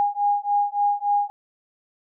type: beating tone pair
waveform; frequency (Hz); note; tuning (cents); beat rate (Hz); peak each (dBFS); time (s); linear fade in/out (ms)
sine; 816 / 819.5; G#5 / G#5; -31 / -23; 3.5; -22; 0-1.3; 0
effects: none